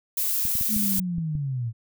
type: noise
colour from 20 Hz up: violet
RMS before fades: -25 dBFS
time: 0.17-1 s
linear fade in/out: 5 ms
type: clicks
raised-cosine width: 5 ms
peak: -22 dBFS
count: 7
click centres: 0.453 / 0.554 / 0.611 / 0.765 / 0.988 / 1.183 / 1.353 s
type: linear sweep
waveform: sine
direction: down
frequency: 220 to 110 Hz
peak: -25 dBFS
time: 0.68-1.73 s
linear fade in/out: 50 ms
effects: none